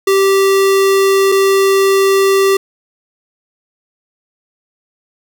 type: tone pair in turn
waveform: square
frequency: 389.9 / 389.9 Hz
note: G4 / G4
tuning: -9 / -9 cents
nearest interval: unison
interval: 0 cents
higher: neither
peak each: -9 dBFS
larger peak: neither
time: 0.07-1.32 / 1.32-2.57 s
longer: neither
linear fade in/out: 5 ms
effects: none